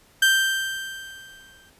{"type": "tone with exponential decay", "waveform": "30% pulse", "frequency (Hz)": 1568, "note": "G6", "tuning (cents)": 0, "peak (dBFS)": -11, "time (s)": [0.22, 1.7], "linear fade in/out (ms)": 5, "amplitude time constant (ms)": 320, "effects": ["pink hiss -56 dBFS RMS until 1.79 s", "resampled to 32000 Hz"]}